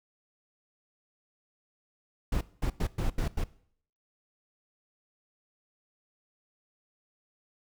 brown noise bursts at uneven times, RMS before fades -28 dBFS, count 6, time 2.32-2.41 / 2.62-2.7 / 2.8-2.87 / 2.98-3.1 / 3.18-3.28 / 3.37-3.44 s, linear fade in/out 5 ms, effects noise-tail reverb RT60 0.6 s tail -19 dB re dry

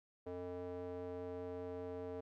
square tone with band-pass filter, 89.5 Hz, F2, 43 cents sharp, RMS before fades -45 dBFS, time 0.26-2.21 s, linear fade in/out 10 ms, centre 490 Hz, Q 2.6, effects none

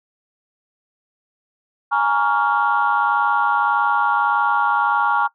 sine chord, Bb minor seventh, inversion third, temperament equal with one note detuned, 830.6 / 932.3 / 1123.6 / 1396.9 Hz, Ab5 / Bb5 / Db6 / F6, 0 / 0 / +23 / 0 cents, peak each -20 dBFS, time 1.91-5.28 s, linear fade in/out 20 ms, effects noise-tail reverb RT60 0.1 s tail -19 dB re dry + tanh soft clip ceiling -7 dBFS

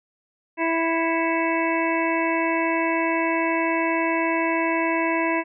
harmonic tone with a mistuned harmonic, 329.6 Hz, E4, in tune, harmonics 1 / 2 / 3 / 5 / 6 / 7 / 8, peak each -24 / -27 / -26 / -32 / -31 / -30 / -31 dBFS, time 0.57-5.44 s, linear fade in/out 50 ms, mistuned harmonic 7, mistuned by -64 cents, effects none

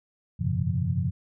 sine tone cluster, 89.3 / 99.2 / 124.6 / 138.1 / 172.8 Hz, F2 / G2 / B2 / C#3 / F3, +39 / +21 / +16 / -6 / -18 cents, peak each -30 dBFS, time 0.39-1.11 s, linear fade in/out 20 ms, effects none

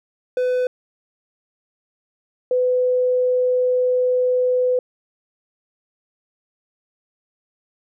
triangle / sine tone pair in turn, 502 / 502 Hz, B4 / B4, +28 / +28 cents, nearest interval unison, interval 0 cents, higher neither, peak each -15 dBFS, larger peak neither, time 0.37-0.67 / 2.51-4.79 s, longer second, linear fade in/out 2 ms, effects none

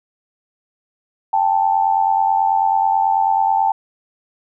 sine tone pair together, 790.8 / 880 Hz, G5 / A5, +15 / 0 cents, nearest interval major second, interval 185 cents, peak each -16 dBFS, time 1.33-3.72 s, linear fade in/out 5 ms, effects none

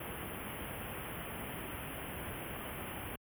pink band-stop noise, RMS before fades -42 dBFS, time 0-3.16 s, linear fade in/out 5 ms, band 3200 to 9700 Hz, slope 96 dB/octave, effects high-pass 60 Hz 12 dB/octave

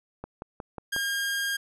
click train, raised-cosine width 1 ms, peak -22 dBFS, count 5, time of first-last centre 0.24-0.963 s, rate 5.53 Hz
sawtooth tone, 1616 Hz, G#6, 48 cents flat, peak -23 dBFS, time 0.92-1.57 s, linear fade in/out 10 ms
effects resampled to 32000 Hz

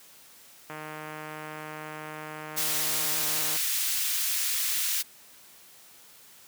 click train, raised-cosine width 0.5 ms, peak -24 dBFS, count 442, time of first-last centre 0.7-3.564 s, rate 154 Hz
white high-pass noise, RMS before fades -28 dBFS, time 2.56-5.03 s, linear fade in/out 20 ms, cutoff 2000 Hz, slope 12 dB/octave
effects white hiss -53 dBFS RMS until 6.47 s + high-pass 100 Hz 12 dB/octave

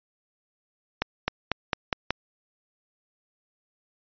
accelerating click train, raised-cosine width 0.3 ms, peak -7 dBFS, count 6, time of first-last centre 1.02-2.106 s, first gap 260 ms, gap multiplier 0.91, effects resampled to 11025 Hz

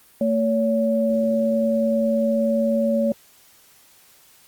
sine tone pair together, 224.9 / 565.3 Hz, A3 / C#5, +38 / +34 cents, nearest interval octave + major third, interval 1596 cents, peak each -20 dBFS, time 0.21-3.12 s, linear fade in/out 2 ms, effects white hiss -53 dBFS RMS until 4.47 s + Opus 32 kbps

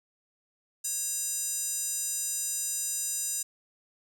square tone with high-pass filter, 550 Hz, C#5, 14 cents flat, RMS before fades -32 dBFS, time 0.84-3.43 s, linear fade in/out 10 ms, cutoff 7500 Hz, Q 4.3, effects none

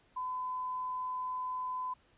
sine tone, 1012 Hz, B5, 42 cents sharp, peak -34 dBFS, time 0.16-1.94 s, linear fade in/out 10 ms, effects pink hiss -67 dBFS RMS until 2.17 s + resampled to 8000 Hz

